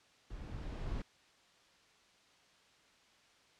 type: noise with level ramp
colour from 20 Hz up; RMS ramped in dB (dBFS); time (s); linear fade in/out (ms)
brown; -47 to -38; 0.3-1.02; 5
effects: white hiss -66 dBFS RMS until 3.59 s + low-pass 5000 Hz 12 dB/octave